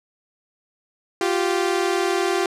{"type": "tone pair together", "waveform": "sawtooth", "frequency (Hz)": [349.2, 389.3], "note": ["F4", "G4"], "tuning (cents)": [0, -12], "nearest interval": "major second", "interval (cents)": 188, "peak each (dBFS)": -18, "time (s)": [1.21, 2.46], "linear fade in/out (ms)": 2, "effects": ["low-pass 9000 Hz 12 dB/octave"]}